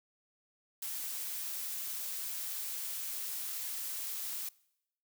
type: noise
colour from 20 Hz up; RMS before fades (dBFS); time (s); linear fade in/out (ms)
blue; -39; 0.82-4.49; 5
effects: noise-tail reverb RT60 0.8 s tail -23 dB re dry

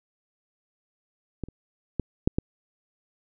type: clicks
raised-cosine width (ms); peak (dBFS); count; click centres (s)
3; -17 / -30 / -12 / -6 / -10; 5; 1.437 / 1.486 / 1.997 / 2.275 / 2.385
effects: none

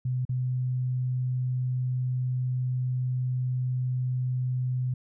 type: tone with dropouts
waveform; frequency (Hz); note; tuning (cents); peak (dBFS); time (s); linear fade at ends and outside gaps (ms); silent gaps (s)
sine; 126.8; B2; +46; -25; 0.05-4.94; 5; 0.252-0.292
effects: none

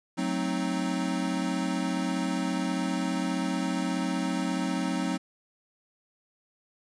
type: chord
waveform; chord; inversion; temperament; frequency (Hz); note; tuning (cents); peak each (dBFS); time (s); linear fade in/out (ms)
square; F# diminished seventh; none; equal; 185 / 220 / 261.6 / 311.1; F#3 / A3 / C4 / Eb4; 0 / 0 / 0 / 0; -32 / -37 / -32 / -34; 0.17-5.18; 20
effects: resampled to 22050 Hz + 10-bit

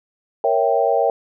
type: chord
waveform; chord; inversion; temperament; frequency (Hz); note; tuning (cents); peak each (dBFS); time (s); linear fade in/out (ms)
sine; A# diminished seventh; none; equal; 466.2 / 554.4 / 659.3 / 784; A#4 / C#5 / E5 / G5; 0 / 0 / 0 / 0; -20; 0.44-1.1; 2
effects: none

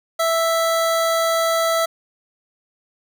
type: tone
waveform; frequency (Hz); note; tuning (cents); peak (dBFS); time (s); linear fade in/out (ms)
25% pulse; 659.3; E5; 0; -13; 0.19-1.86; 10
effects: none

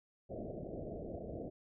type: low-pass noise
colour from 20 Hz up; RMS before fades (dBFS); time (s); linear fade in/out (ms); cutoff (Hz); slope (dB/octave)
white; -44; 0.29-1.5; 20; 680; 96
effects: none

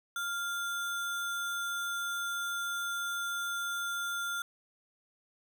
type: tone with sample-and-hold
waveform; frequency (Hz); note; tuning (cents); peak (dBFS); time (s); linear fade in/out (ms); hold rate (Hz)
sine; 1396.9; F6; 0; -32; 0.16-4.42; 2; 4900
effects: none

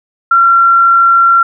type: tone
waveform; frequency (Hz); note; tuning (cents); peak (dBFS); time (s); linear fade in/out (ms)
sine; 1367; F6; -37; -4; 0.31-1.43; 5
effects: none

